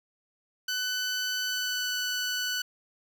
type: tone with pitch glide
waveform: 15% pulse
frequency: 1500 to 1489.6 Hz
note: F#6 to F#6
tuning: +23 to +11 cents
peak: -22 dBFS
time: 0.68-2.62 s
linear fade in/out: 5 ms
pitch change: -12 cents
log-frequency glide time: 1.45-1.95 s
effects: none